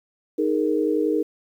sine chord, D# suspended fourth, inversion none, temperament equal, 311.1 / 415.3 / 466.2 Hz, D#4 / G#4 / A#4, 0 / 0 / 0 cents, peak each -22 / -24 / -24 dBFS, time 0.38-1.23 s, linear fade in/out 10 ms, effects 9-bit

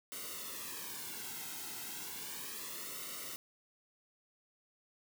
white noise with flanger, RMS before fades -44 dBFS, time 0.12-3.36 s, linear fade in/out 0 ms, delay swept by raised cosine 1.2 to 1.74 ms, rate 0.33 Hz, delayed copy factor -0.75, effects none

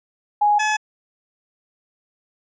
sine / 20% pulse tone pair in turn, 830.6 / 854 Hz, G#5 / G#5, 0 / +48 cents, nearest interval unison, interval 48 cents, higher second, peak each -13 dBFS, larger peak neither, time 0.41-0.59 / 0.59-0.77 s, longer neither, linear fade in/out 10 ms, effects resampled to 16000 Hz

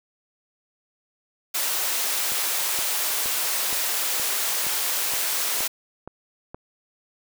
white high-pass noise, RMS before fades -25 dBFS, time 1.54-5.68 s, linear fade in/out 10 ms, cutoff 470 Hz, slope 12 dB/octave
click train, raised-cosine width 1 ms, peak -22 dBFS, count 10, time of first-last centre 2.32-6.545 s, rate 2.13 Hz
effects none

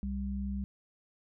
sine tone pair together, 66.01 / 197.8 Hz, C2 / G3, +16 / +16 cents, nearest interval octave + perfect fifth, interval 1900 cents, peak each -35 / -35 dBFS, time 0.03-0.64 s, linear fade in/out 0 ms, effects none

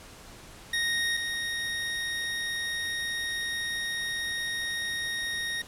25% pulse tone pair in turn, 1864.7 / 1864.7 Hz, A#6 / A#6, 0 / 0 cents, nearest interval unison, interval 0 cents, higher neither, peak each -22 / -26 dBFS, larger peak first, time 0.73-1.17 / 1.17-5.62 s, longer second, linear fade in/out 5 ms, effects pink hiss -48 dBFS RMS until 5.67 s + low-pass 11000 Hz 12 dB/octave

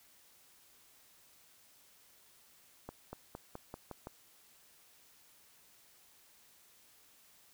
accelerating click train, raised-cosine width 1 ms, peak -29 dBFS, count 7, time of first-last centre 2.89-4.071 s, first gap 240 ms, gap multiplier 0.92, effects white hiss -64 dBFS RMS until 7.53 s

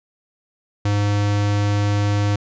square tone, 102.6 Hz, G#2, 21 cents flat, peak -17 dBFS, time 0.85-2.36 s, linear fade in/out 5 ms, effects resampled to 16000 Hz

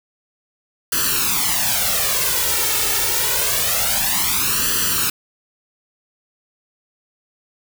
white noise with flanger, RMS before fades -19 dBFS, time 0.92-5.1 s, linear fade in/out 5 ms, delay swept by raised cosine 0.66 to 2.26 ms, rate 0.26 Hz, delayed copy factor +0.85, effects none

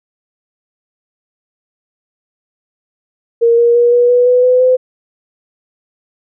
sine tone with pitch steps, 466.2 / 472.2 / 478.2 / 484.3 / 490.5 / 496.8 / 503.1 / 509.6 Hz, A#4 / A#4 / A#4 / B4 / B4 / B4 / B4 / C5, 0 / +22 / +44 / -34 / -12 / +10 / +32 / -46 cents, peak -6 dBFS, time 3.41-4.77 s, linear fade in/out 20 ms, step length 170 ms, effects none

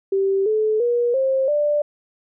sine tone with pitch steps, 389.4 / 432.1 / 479.4 / 531.9 / 590.2 Hz, G4 / A4 / A#4 / C5 / D5, -12 / -31 / +48 / +28 / +8 cents, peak -16 dBFS, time 0.12-1.82 s, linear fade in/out 5 ms, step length 340 ms, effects none

